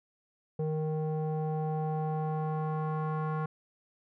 square tone with low-pass filter sweep, 155.56 Hz, D#3, in tune, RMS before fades -32 dBFS, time 0.59-3.46 s, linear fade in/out 5 ms, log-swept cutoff 550 to 1200 Hz, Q 2.9, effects none

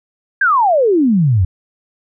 sine exponential sweep, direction down, 1651 to 84.8 Hz, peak -9 dBFS, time 0.41-1.45 s, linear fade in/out 5 ms, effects none

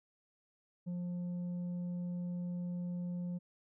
sine tone with tanh clipping, 176.7 Hz, F3, 21 cents sharp, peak -37 dBFS, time 0.86-3.39 s, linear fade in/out 20 ms, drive 4 dB, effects none

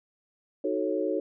sine chord, D# half-diminished seventh, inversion none, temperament equal with one note detuned, 311.1 / 370 / 440 / 548.9 Hz, D#4 / F#4 / A4 / C#5, 0 / 0 / 0 / -17 cents, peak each -31 dBFS, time 0.64-1.2 s, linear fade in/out 5 ms, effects none

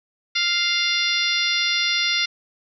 harmonic tone with a mistuned harmonic, 698.5 Hz, F5, in tune, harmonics 2 / 3 / 4 / 5 / 6 / 7 / 8, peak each -30 / -24 / -27 / -24 / -28 / -27 / -30 dBFS, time 0.35-2.26 s, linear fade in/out 10 ms, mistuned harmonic 5, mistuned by +17 cents, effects none

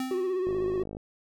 square tone with exponential decay, 259.5 Hz, C4, 14 cents flat, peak -28 dBFS, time 0-0.56 s, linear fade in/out 2 ms, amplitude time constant 120 ms
triangle tone with vibrato, 370 Hz, F#4, in tune, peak -24 dBFS, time 0.11-0.83 s, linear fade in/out 2 ms, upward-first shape sine, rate 16 Hz, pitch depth 47 cents each way
click train, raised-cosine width 2 ms, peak -25 dBFS, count 27, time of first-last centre 0.47-0.969 s, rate 52.1 Hz
effects none

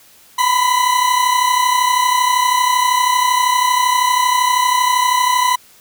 40% pulse tone pair together, 976 / 1008.7 Hz, B5 / B5, -21 / +36 cents, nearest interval minor second, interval 57 cents, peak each -16 / -13 dBFS, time 0.38-5.56 s, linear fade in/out 10 ms, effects white hiss -47 dBFS RMS until 5.8 s

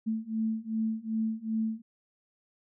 sine beating tone pair, 220 / 222.6 Hz, A3 / A3, 0 / +20 cents, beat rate 2.6 Hz, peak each -32 / -31 dBFS, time 0.06-1.82 s, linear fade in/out 20 ms, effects none

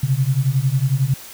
sine beating tone pair, 128.1 / 139.1 Hz, C3 / C#3, -36 / +6 cents, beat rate 11 Hz, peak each -18 dBFS, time 0.03-1.14 s, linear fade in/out 5 ms, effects white hiss -38 dBFS RMS until 1.33 s

